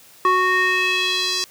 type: tone with band-pass filter sweep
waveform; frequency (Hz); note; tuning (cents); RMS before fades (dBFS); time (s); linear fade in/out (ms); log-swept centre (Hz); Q
square; 369.1; F#4; -4; -19; 0.25-1.44; 0; 1200 to 5200; 2.7
effects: white hiss -48 dBFS RMS until 1.5 s + high-pass 80 Hz 12 dB/octave